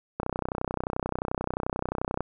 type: click train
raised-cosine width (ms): 1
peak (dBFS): -14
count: 64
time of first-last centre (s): 0.2-2.206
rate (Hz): 31.4
effects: none